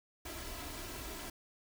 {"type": "noise with comb filter", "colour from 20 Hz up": "pink", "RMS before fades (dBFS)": -44, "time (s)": [0.25, 1.3], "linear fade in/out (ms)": 5, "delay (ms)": 3, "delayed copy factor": 0.6, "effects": []}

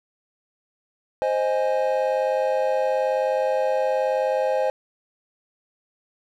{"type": "chord", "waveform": "triangle", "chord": "Ab major", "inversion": "first", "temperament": "equal with one note detuned", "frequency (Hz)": [523.3, 622.3, 827.3], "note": ["C5", "Eb5", "Ab5"], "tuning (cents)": [0, 0, -7], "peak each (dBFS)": [-20, -23, -25], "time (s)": [1.22, 4.7], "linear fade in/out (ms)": 0, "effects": []}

